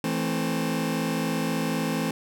sawtooth chord, A minor, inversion second, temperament just, 165 / 220 / 264 Hz, E3 / A3 / C4, +2 / 0 / +16 cents, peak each -25 dBFS, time 0.04-2.11 s, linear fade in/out 2 ms, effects none

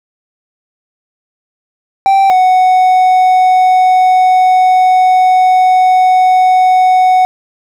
triangle tone pair in turn, 780 / 741.1 Hz, G5 / F#5, -9 / +3 cents, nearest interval minor second, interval 88 cents, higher first, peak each -3 dBFS, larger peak neither, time 2.06-2.3 / 2.3-7.25 s, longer second, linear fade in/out 0 ms, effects none

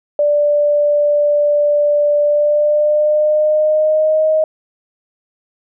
sine tone with pitch glide, 587.3 to 625.8 Hz, D5 to D#5, 0 to +10 cents, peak -10 dBFS, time 0.19-4.44 s, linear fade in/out 2 ms, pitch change +110 cents, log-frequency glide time 2.22-4.26 s, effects none

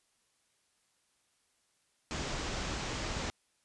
pink low-pass noise, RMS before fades -37 dBFS, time 2.11-3.3 s, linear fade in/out 0 ms, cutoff 7400 Hz, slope 48 dB/octave, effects white hiss -74 dBFS RMS until 3.64 s + resampled to 24000 Hz

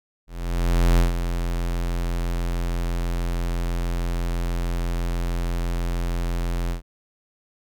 square tone with ADSR envelope, 43.09 Hz, F1, 22 cents flat, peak -14 dBFS, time 0.27-6.82 s, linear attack 710 ms, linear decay 140 ms, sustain -9 dB, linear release 110 ms, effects none

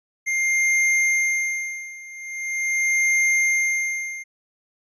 square tone with tremolo, 2110 Hz, C7, 14 cents sharp, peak -17 dBFS, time 0.26-4.24 s, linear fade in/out 20 ms, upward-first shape sine, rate 0.42 Hz, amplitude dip 90%, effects resampled to 22050 Hz

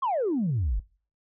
sine exponential sweep, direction down, 1132 to 43 Hz, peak -22 dBFS, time 0.02-0.8 s, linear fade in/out 10 ms, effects noise-tail reverb RT60 0.4 s tail -22 dB re dry + tanh soft clip ceiling -20 dBFS

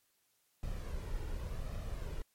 brown noise with flanger, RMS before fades -39 dBFS, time 0.63-2.22 s, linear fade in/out 2 ms, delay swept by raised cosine 1.6 to 2.17 ms, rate 0.89 Hz, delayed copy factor +0.5, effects white hiss -75 dBFS RMS until 2.34 s + MP3 64 kbps

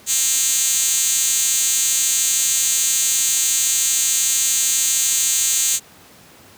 5% pulse tone with high-pass filter, 266.9 Hz, C4, 35 cents sharp, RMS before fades -18 dBFS, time 0.06-5.8 s, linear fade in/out 50 ms, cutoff 6000 Hz, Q 3.2, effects pink hiss -46 dBFS RMS until 6.57 s + high-pass 100 Hz 12 dB/octave

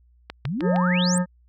click train, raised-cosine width 0.3 ms, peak -16 dBFS, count 4, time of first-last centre 0.3-0.761 s, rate 6.51 Hz
sine exponential sweep, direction up, 119.9 to 8860 Hz, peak -24 dBFS, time 0.45-1.18 s, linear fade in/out 0 ms
harmonic tone, 179.6 Hz, F3, 49 cents sharp, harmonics 1 / 3 / 5 / 7 / 9 / 10, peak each -19 / -29 / -33 / -36 / -38 / -39 dBFS, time 0.61-1.26 s, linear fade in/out 50 ms
effects added 60 Hz sine -54 dBFS peak until 1.48 s

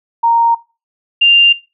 sine tone pair in turn, 929 / 2792 Hz, A#5 / F7, -6 / -1 cents, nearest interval octave + perfect fifth, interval 1905 cents, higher second, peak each -8 / -5 dBFS, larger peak second, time 0.23-0.55 / 1.21-1.53 s, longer neither, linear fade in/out 10 ms, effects noise-tail reverb RT60 0.3 s tail -20 dB re dry

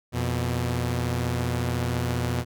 sawtooth tone pair together, 85.8 / 121.53 Hz, F2 / B2, -30 / -27 cents, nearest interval tritone, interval 603 cents, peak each -25 / -22 dBFS, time 0.12-2.45 s, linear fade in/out 50 ms, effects none

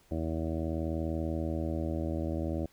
harmonic tone, 80.5 Hz, E2, 41 cents flat, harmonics 1 / 2 / 3 / 4 / 5 / 6 / 7 / 8 / 9, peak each -34 / -39 / -38 / -36 / -45 / -48 / -40 / -45 / -49 dBFS, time 0.11-2.66 s, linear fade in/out 5 ms, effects pink hiss -64 dBFS RMS until 2.72 s

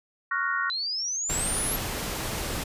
sine chord, Gb major seventh, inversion second, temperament equal, 1108.7 / 1396.9 / 1480 / 1864.7 Hz, Db6 / F6 / Gb6 / Bb6, 0 / 0 / 0 / 0 cents, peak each -30 dBFS, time 0.31-0.7 s, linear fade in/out 5 ms
sine exponential sweep, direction up, 3951 to 11630 Hz, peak -27 dBFS, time 0.7-1.76 s, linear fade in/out 0 ms
pink noise, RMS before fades -31 dBFS, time 1.29-2.64 s, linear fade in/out 10 ms
effects resampled to 32000 Hz

